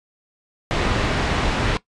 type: low-pass noise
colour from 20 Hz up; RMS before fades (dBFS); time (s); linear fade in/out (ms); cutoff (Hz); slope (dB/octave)
pink; -21; 0.71-1.77; 0; 3300; 12
effects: noise-tail reverb RT60 0.1 s tail -17 dB re dry + resampled to 22050 Hz